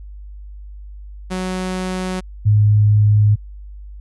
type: tone pair in turn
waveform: sawtooth / sine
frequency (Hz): 185 / 105.02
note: F#3 / G#2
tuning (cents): 0 / +20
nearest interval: minor seventh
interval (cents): 980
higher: first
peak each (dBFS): -17 / -9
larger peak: second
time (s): 1.3-2.21 / 2.45-3.36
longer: neither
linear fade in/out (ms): 20
effects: added 50 Hz sine -32 dBFS peak until 4 s + resampled to 24000 Hz